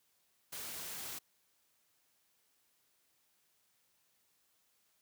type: noise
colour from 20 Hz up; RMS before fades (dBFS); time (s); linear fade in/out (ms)
white; -44; 0.52-1.19; 10
effects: white hiss -75 dBFS RMS until 5.01 s + high-pass 60 Hz 12 dB/octave